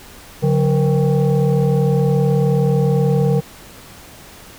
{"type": "tone with frequency modulation", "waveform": "sine", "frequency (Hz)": 142, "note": "C#3", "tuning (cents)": 42, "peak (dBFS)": -12, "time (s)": [0.42, 3.41], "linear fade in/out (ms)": 20, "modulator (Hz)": 323, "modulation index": 1.1, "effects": ["pink hiss -40 dBFS RMS until 4.58 s"]}